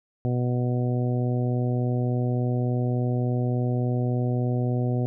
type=harmonic tone; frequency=123.47 Hz; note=B2; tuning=in tune; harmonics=1 / 2 / 3 / 4 / 5 / 6; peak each=-23 / -29 / -33 / -35 / -37 / -39 dBFS; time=0.25-5.06 s; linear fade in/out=0 ms; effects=none